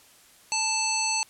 harmonic tone, 880 Hz, A5, in tune, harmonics 1 / 3 / 5 / 7 / 9, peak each -30 / -30 / -30 / -30 / -30 dBFS, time 0.52-1.23 s, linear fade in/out 0 ms, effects white hiss -55 dBFS RMS until 1.29 s + low-pass 12000 Hz 12 dB/octave

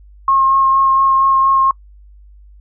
sine tone with vibrato, 1076 Hz, C6, 48 cents sharp, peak -9 dBFS, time 0.28-1.71 s, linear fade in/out 2 ms, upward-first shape sine, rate 4.3 Hz, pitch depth 12 cents each way, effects noise-tail reverb RT60 0.1 s tail -25 dB re dry + added 50 Hz sine -39 dBFS peak until 2.6 s

